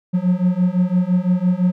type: beating tone pair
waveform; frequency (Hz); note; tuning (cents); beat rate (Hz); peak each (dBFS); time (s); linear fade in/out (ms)
triangle; 177.6 / 183.5; F3 / F#3; +29 / -14; 5.9; -16 / -15; 0.13-1.72; 20
effects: none